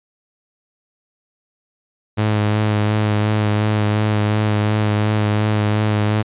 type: tone with vibrato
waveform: sawtooth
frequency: 105.9 Hz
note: G#2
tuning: 34 cents sharp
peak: -11 dBFS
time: 2.17-6.23 s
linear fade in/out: 20 ms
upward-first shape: sine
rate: 2.8 Hz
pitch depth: 21 cents each way
effects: resampled to 8000 Hz